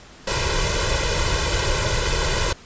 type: noise with comb filter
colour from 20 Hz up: pink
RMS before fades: -21 dBFS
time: 0.27-2.53 s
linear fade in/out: 5 ms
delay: 2 ms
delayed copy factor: +1
effects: pink hiss -45 dBFS RMS until 2.65 s + resampled to 16000 Hz